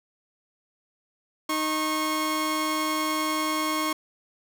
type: tone pair together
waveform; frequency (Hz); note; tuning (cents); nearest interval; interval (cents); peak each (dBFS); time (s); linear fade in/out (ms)
sawtooth; 310 / 1090.1; D#4 / C#6; -6 / -29; octave + minor seventh; 2177; -24 / -23; 1.49-3.93; 5
effects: none